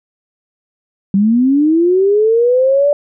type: linear sweep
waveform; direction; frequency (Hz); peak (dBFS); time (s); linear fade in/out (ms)
sine; up; 190 to 587.3; -8; 1.14-2.93; 2
effects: none